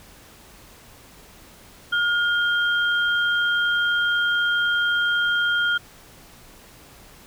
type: tone pair together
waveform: sine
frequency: 1422 / 3192 Hz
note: F6 / G7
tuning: +31 / +31 cents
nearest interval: octave + major second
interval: 1400 cents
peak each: -19 / -26 dBFS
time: 1.92-5.78 s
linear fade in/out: 10 ms
effects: pink hiss -48 dBFS RMS until 7.26 s